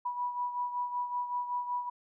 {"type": "beating tone pair", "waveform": "sine", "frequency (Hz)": [978, 983.3], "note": ["B5", "B5"], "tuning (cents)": [-17, -8], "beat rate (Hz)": 5.3, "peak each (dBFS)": [-32, -39], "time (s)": [0.05, 1.9], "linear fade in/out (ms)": 10, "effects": []}